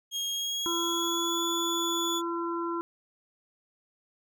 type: tone with pitch glide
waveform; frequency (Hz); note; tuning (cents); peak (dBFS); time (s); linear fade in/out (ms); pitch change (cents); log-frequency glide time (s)
30% pulse; 3257 to 3437; G#7 to A7; -34 to -41; -27; 0.11-2.22; 50; +93; 0.3-1.44
type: harmonic tone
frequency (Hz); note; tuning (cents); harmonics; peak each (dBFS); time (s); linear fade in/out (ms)
338.9; E4; +48; 1 / 3 / 4; -31 / -34 / -37; 0.66-2.81; 0
effects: none